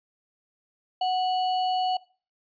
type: tone with sample-and-hold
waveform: sine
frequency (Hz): 740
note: F#5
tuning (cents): 0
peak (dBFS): -22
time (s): 1.01-1.97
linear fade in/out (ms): 5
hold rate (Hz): 3675
effects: noise-tail reverb RT60 0.4 s tail -21 dB re dry + resampled to 11025 Hz